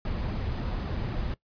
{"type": "noise with flanger", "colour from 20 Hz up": "brown", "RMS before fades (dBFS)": -31, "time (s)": [0.05, 1.34], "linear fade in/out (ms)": 2, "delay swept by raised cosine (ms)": [1.9, 7.6], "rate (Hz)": 3.7, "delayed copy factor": -0.55, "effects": ["noise-tail reverb RT60 0.1 s tail -19 dB re dry", "resampled to 11025 Hz"]}